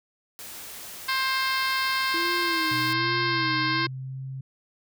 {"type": "noise", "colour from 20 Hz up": "white", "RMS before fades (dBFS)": -40, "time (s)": [0.39, 2.93], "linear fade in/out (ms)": 0}
{"type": "harmonic tone", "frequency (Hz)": 528, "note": "C5", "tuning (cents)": 16, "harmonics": [2, 3, 4, 5, 6, 7, 8, 9, 10], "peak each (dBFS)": [-28, -29, -30, -36, -37, -36, -34, -35, -39], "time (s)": [1.08, 3.87], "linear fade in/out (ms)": 10}
{"type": "tone with vibrato", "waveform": "sine", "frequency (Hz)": 329.6, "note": "E4", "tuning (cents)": 0, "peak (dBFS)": -30, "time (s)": [2.14, 3.87], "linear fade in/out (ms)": 2, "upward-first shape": "sine", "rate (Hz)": 1.2, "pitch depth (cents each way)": 94}
{"type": "tone with pitch glide", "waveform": "sine", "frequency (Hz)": [123.47, 133.1], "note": ["B2", "C3"], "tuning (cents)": [0, 30], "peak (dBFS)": -32, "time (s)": [2.71, 4.41], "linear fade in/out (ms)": 5, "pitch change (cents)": 130, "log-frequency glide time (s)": [2.89, 4.24]}
{"effects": []}